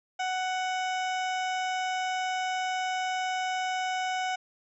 harmonic tone, 743 Hz, F#5, 7 cents sharp, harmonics 1 / 2 / 3 / 4 / 5 / 7 / 8 / 9 / 10, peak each -29 / -36 / -38 / -40 / -47 / -47 / -48 / -51 / -52 dBFS, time 0.19-4.36 s, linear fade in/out 10 ms, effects none

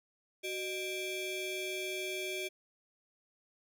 30% pulse ring-modulated tone, 987 Hz, B5, 1 cent flat, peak -30 dBFS, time 0.43-2.49 s, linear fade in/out 20 ms, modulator 1360 Hz, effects none

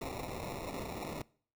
white noise with sample-and-hold, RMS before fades -41 dBFS, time 0.01-1.22 s, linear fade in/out 5 ms, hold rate 1575 Hz, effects noise-tail reverb RT60 0.5 s tail -23 dB re dry

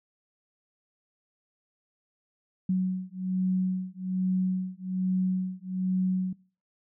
sine beating tone pair, 185 / 186.2 Hz, F#3 / F#3, 0 / +11 cents, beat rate 1.2 Hz, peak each -28 dBFS, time 2.69-6.33 s, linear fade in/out 5 ms, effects noise-tail reverb RT60 0.4 s tail -23 dB re dry

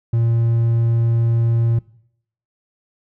triangle tone, 115.9 Hz, A#2, 10 cents flat, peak -12 dBFS, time 0.13-1.79 s, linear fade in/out 5 ms, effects noise-tail reverb RT60 0.7 s tail -21 dB re dry

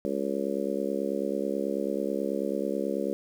harmonic tone, 69.2 Hz, C#2, 2 cents flat, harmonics 3 / 4 / 5 / 6 / 7 / 8, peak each -34 / -34 / -34 / -34 / -34 / -34 dBFS, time 0.05-3.13 s, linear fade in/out 0 ms, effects 9-bit

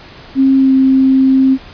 sine tone with pitch glide, 268 to 264.9 Hz, C4 to C4, +42 to +22 cents, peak -6 dBFS, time 0.35-1.58 s, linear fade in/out 50 ms, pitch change -20 cents, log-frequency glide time 0.57-0.72 s, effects pink hiss -36 dBFS RMS until 1.73 s + resampled to 11025 Hz

